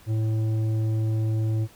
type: tone with tanh clipping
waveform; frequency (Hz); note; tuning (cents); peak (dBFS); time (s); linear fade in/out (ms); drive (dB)
sine; 110; A2; 0; -23; 0.06-1.68; 50; 9
effects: pink hiss -53 dBFS RMS until 1.75 s